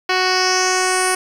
10% pulse tone with low-pass filter sweep, 370.2 Hz, F#4, 1 cent sharp, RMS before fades -17 dBFS, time 0.09-1.15 s, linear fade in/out 5 ms, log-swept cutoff 3900 to 10000 Hz, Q 3.8, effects 7-bit

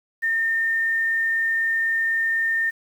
sine tone with quantisation, 1816 Hz, A#6, 46 cents flat, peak -19 dBFS, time 0.22-2.71 s, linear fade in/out 20 ms, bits 8, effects none

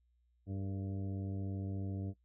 harmonic tone with a mistuned harmonic, 97.4 Hz, G2, 11 cents flat, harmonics 1 / 2 / 3 / 4 / 5 / 6 / 7, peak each -38 / -44 / -45 / -54 / -55 / -58 / -60 dBFS, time 0.46-2.14 s, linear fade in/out 50 ms, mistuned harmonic 5, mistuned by -51 cents, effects noise-tail reverb RT60 0.1 s tail -19 dB re dry + added 60 Hz sine -70 dBFS peak until 2.24 s

